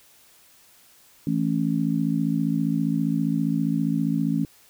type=chord; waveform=sine; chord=A major; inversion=second; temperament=just; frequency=165 / 220 / 275 Hz; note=E3 / A3 / C#4; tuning=+2 / 0 / -14 cents; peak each=-25 dBFS; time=1.27-4.45 s; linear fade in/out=2 ms; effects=white hiss -55 dBFS RMS until 4.69 s